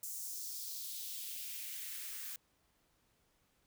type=noise with high-pass filter sweep; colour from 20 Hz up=blue; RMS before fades=-44 dBFS; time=0.03-2.36 s; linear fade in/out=2 ms; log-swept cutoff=7200 to 1400 Hz; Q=1.9; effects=pink hiss -75 dBFS RMS until 3.66 s